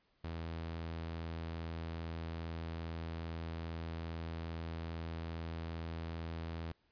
sawtooth tone, 82.41 Hz, E2, in tune, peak -36 dBFS, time 0.24-6.72 s, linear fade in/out 0 ms, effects pink hiss -75 dBFS RMS until 6.91 s + resampled to 11025 Hz

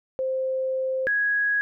sine tone pair in turn, 523.3 / 1661.4 Hz, C5 / G#6, 0 / 0 cents, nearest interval octave + minor sixth, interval 2000 cents, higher second, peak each -23 / -20 dBFS, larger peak second, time 0.19-1.07 / 1.07-1.61 s, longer first, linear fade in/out 0 ms, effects none

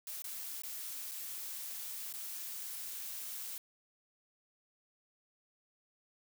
blue noise with dropouts, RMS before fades -43 dBFS, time 0.07-3.58 s, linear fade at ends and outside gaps 1 ms, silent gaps 0.221-0.242 / 0.62-0.635 / 1.113-1.117 / 2.127-2.138 s, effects none

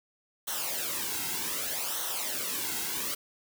white noise with flanger, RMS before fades -33 dBFS, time 0.47-3.15 s, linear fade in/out 10 ms, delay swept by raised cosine 0.41 to 1.71 ms, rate 0.65 Hz, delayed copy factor -0.7, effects none

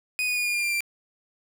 40% pulse tone with pitch steps, 2489 / 2468 / 2446 / 2425 / 2404 / 2383 / 2363 Hz, D#7 / D#7 / D#7 / D#7 / D7 / D7 / D7, 0 / -15 / -30 / -45 / +40 / +25 / +10 cents, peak -23 dBFS, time 0.19-0.806 s, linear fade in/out 0 ms, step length 88 ms, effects 9-bit

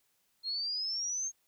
sine exponential sweep, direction up, 4191 to 6510 Hz, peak -32 dBFS, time 0.43-1.32 s, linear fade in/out 50 ms, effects white hiss -74 dBFS RMS until 1.47 s

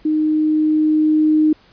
sine tone with level ramp, 308.7 Hz, D#4, 14 cents flat, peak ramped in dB -14 to -10 dBFS, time 0.05-1.53 s, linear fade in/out 5 ms, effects pink hiss -51 dBFS RMS until 1.72 s + resampled to 11025 Hz

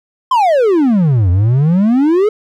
triangle exponential two-way sweep, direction down then up, 1073 to 85.8 to 440.4 Hz, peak -6 dBFS, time 0.31-2.29 s, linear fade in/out 5 ms, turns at 1.3 s, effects none

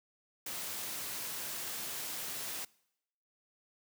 white noise, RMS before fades -40 dBFS, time 0.46-2.65 s, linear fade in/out 5 ms, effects noise-tail reverb RT60 0.8 s tail -24 dB re dry + high-pass 100 Hz 12 dB/octave

